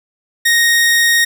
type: tone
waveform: sawtooth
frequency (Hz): 1864.7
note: A#6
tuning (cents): 0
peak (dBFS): -6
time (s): 0.45-1.25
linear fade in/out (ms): 10
effects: none